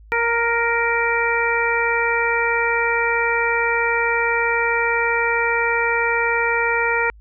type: harmonic tone with a mistuned harmonic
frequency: 467.7 Hz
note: A#4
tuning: 6 cents sharp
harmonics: 1 / 2 / 3 / 4 / 5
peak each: -23 / -23 / -23 / -23 / -23 dBFS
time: 0.12-7.1 s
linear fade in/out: 0 ms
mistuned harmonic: 2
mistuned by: -17 cents
effects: added 53 Hz sine -42 dBFS peak until 7.2 s